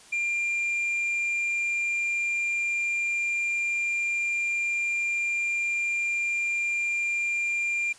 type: tone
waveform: triangle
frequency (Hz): 2391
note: D7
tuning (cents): +30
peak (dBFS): -23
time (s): 0.12-7.93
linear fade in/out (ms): 10
effects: white hiss -51 dBFS RMS until 7.98 s + resampled to 22050 Hz